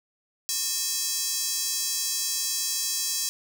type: tone with high-pass filter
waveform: square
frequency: 364.1 Hz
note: F#4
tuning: 28 cents flat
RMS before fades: -28 dBFS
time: 0.49-3.29 s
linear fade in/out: 0 ms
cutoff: 5900 Hz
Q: 1.9
effects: none